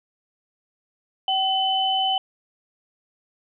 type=tone pair together; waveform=sine; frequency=765 / 3023 Hz; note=G5 / F#7; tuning=-42 / +36 cents; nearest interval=2 octaves; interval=2378 cents; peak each=-22 dBFS; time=1.28-2.18 s; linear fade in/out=2 ms; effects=none